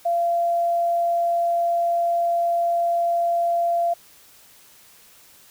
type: tone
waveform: sine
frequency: 686 Hz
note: F5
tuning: 31 cents flat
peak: -18 dBFS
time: 0.05-3.94 s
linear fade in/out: 10 ms
effects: white hiss -51 dBFS RMS until 5.5 s